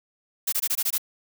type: noise bursts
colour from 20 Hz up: blue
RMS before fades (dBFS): -24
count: 7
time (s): 0.47-0.981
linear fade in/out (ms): 10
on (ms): 55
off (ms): 21
effects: none